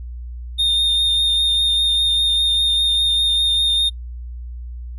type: tone with vibrato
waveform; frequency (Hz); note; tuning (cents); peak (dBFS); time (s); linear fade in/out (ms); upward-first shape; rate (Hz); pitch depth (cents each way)
triangle; 3657; A#7; -34; -13; 0.58-3.9; 20; triangle; 5; 16
effects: noise-tail reverb RT60 0.1 s tail -22 dB re dry + added 60 Hz sine -28 dBFS peak until 4.98 s